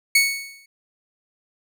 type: tone with exponential decay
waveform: sawtooth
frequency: 2217 Hz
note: C#7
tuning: in tune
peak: -8 dBFS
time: 0.15-0.66 s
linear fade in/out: 5 ms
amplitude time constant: 110 ms
effects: none